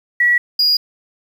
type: tone pair in turn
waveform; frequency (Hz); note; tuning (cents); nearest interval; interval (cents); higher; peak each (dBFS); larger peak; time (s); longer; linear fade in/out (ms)
sine / triangle; 1934 / 4873; B6 / D#8; -37 / -37; octave + major third; 1600; second; -10; neither; 0.2-0.38 / 0.59-0.77; neither; 5
effects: 7-bit